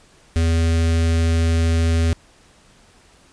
square tone with notch filter, 82.41 Hz, E2, in tune, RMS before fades -17 dBFS, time 0.36-2.13 s, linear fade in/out 0 ms, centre 920 Hz, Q 1.2, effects pink hiss -52 dBFS RMS until 3.32 s + resampled to 22050 Hz

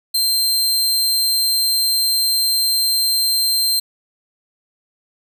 sawtooth tone, 4150 Hz, C8, 15 cents flat, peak -12 dBFS, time 0.14-3.8 s, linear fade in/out 10 ms, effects none

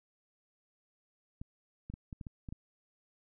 clicks, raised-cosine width 5 ms, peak -30 dBFS, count 8, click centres 1.415 / 1.9 / 1.939 / 2.128 / 2.212 / 2.268 / 2.488 / 2.525 s, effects none

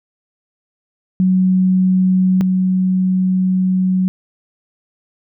sine tone pair in turn, 185.8 / 185.8 Hz, F#3 / F#3, +7 / +7 cents, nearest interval unison, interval 0 cents, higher neither, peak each -10 / -12 dBFS, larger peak first, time 1.2-2.41 / 2.41-4.08 s, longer second, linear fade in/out 0 ms, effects none

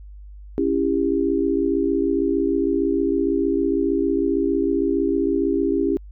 sine chord, C# diminished, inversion none, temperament just, 277.2 / 332.6 / 399.1 Hz, C#4 / E4 / G4, 0 / +16 / +31 cents, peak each -22 dBFS, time 0.58-5.97 s, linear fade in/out 0 ms, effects added 50 Hz sine -37 dBFS peak until 6.11 s

